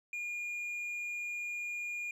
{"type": "tone with hard clipping", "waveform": "sine", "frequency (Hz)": 2425, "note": "D#7", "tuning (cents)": -45, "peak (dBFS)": -37, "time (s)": [0.13, 2.11], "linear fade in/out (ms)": 2, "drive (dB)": 3, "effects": []}